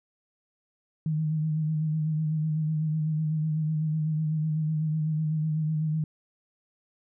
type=tone with vibrato; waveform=sine; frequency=155.56 Hz; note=D#3; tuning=in tune; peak=-24 dBFS; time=1.06-6.04 s; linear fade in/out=2 ms; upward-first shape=sine; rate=8 Hz; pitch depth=36 cents each way; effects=none